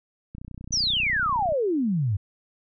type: click train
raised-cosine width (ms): 5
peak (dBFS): -26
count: 37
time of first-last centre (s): 0.35-1.523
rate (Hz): 30.7
type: exponential sweep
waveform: sine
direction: down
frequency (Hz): 6170 to 92.5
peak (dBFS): -21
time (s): 0.72-2.17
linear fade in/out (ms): 10
effects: none